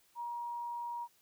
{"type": "tone", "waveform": "sine", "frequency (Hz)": 950, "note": "A#5", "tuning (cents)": 33, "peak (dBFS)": -37, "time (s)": [0.15, 1.08], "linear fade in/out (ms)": 50, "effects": ["white hiss -69 dBFS RMS until 1.21 s"]}